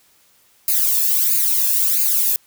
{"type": "noise with flanger", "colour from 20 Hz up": "violet", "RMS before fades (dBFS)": -17, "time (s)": [0.68, 2.36], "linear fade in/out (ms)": 2, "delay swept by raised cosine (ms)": [0.44, 1.17], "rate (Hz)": 1.5, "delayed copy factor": 0.9, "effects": ["white hiss -56 dBFS RMS until 2.46 s"]}